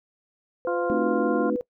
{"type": "tone with pitch glide", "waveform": "sine", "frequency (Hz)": [509, 493.7], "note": ["C5", "B4"], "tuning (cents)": [-48, -1], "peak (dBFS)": -26, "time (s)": [0.65, 1.61], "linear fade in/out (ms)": 0, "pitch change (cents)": -53, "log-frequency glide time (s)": [0.92, 0.98]}
{"type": "harmonic tone", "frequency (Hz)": 349.6, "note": "F4", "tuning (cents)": 2, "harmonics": [1, 2, 3, 4], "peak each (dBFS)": [-28, -31, -33, -34], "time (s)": [0.67, 1.5], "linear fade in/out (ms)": 2}
{"type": "chord", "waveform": "sine", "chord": "A diminished seventh", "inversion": "none", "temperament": "equal with one note detuned", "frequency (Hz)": [220, 261.6, 304.4, 370], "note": ["A3", "C4", "Eb4", "Gb4"], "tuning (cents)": [0, 0, -38, 0], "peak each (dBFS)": [-28, -29, -27, -31], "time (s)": [0.9, 1.56], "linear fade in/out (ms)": 0}
{"effects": ["noise-tail reverb RT60 0.1 s tail -22 dB re dry"]}